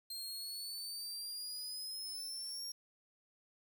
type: exponential sweep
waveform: sawtooth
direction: up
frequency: 4184 to 5588 Hz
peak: -39 dBFS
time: 0.1-2.72 s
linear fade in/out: 5 ms
effects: 11-bit